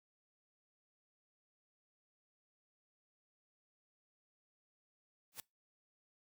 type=noise with exponential growth; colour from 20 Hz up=white; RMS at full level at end=-41 dBFS; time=5.32-5.4 s; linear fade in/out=1 ms; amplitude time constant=17 ms; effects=noise-tail reverb RT60 0.2 s tail -23 dB re dry + high-pass 60 Hz 12 dB/octave